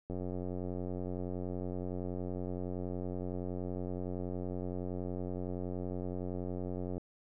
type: click train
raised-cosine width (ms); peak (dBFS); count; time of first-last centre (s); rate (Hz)
2; -26; 625; 0.1-6.98; 90.7
effects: none